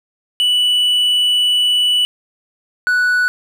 triangle tone pair in turn, 2961 / 1478.8 Hz, F#7 / F#6, +1 / -1 cents, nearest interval octave, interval 1202 cents, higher first, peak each -10 dBFS, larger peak neither, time 0.4-2.05 / 2.87-3.28 s, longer first, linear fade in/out 0 ms, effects none

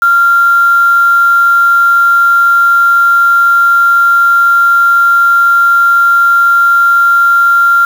sine tone with quantisation, 1386 Hz, F6, 14 cents flat, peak -4 dBFS, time 0.02-7.85 s, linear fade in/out 2 ms, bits 4, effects none

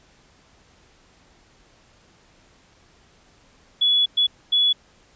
sine tone bursts at uneven times, 3400 Hz, G#7, 40 cents sharp, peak -15 dBFS, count 3, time 3.81-4.06 / 4.17-4.27 / 4.52-4.73 s, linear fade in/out 10 ms, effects pink hiss -56 dBFS RMS until 5.15 s + resampled to 16000 Hz

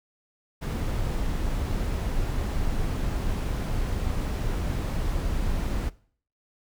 brown noise, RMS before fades -27 dBFS, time 0.61-5.9 s, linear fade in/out 20 ms, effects noise-tail reverb RT60 0.5 s tail -20 dB re dry

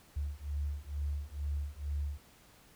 sine beating tone pair, 71.3 / 73.5 Hz, C#2 / D2, +49 / +2 cents, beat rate 2.2 Hz, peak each -37 / -37 dBFS, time 0.16-2.18 s, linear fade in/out 10 ms, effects pink hiss -61 dBFS RMS until 2.75 s

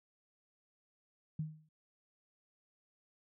sine tone with exponential decay, 155.56 Hz, D#3, in tune, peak -32 dBFS, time 1.39-1.69 s, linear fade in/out 5 ms, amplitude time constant 65 ms, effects none

